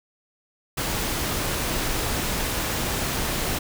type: noise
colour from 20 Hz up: pink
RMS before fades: -26 dBFS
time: 0.77-3.59 s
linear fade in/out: 10 ms
effects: none